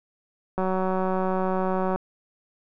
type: click train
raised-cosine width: 1 ms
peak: -13 dBFS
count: 259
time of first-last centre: 0.58-1.96 s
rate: 187 Hz
effects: none